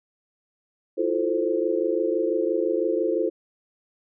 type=chord; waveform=sine; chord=F major seventh; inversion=third; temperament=equal with one note detuned; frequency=329.6 / 355.5 / 440 / 523.3 Hz; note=E4 / F4 / A4 / C5; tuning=0 / +31 / 0 / 0 cents; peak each=-27 / -26 / -26 / -27 dBFS; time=0.97-3.3 s; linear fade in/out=20 ms; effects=none